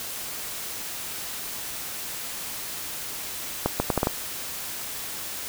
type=accelerating click train; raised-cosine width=1 ms; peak=-7 dBFS; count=6; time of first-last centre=3.66-4.071 s; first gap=140 ms; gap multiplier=0.73; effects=white hiss -34 dBFS RMS until 5.48 s